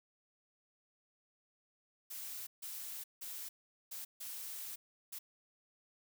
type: noise bursts at uneven times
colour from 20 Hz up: blue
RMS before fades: -45 dBFS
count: 6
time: 2.1-2.47 / 2.62-3.04 / 3.21-3.49 / 3.91-4.05 / 4.2-4.76 / 5.12-5.19 s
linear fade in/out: 10 ms
effects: none